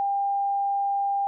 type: tone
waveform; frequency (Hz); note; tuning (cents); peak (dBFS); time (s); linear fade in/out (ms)
sine; 798; G5; +31; -22; 0-1.27; 0
effects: none